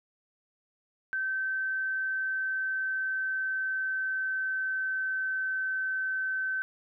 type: tone with pitch glide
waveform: sine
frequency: 1544 to 1535.1 Hz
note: G6 to G6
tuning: -27 to -37 cents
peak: -28 dBFS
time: 1.13-6.62 s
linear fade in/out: 0 ms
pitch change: -10 cents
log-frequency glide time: 2.07-5.49 s
effects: none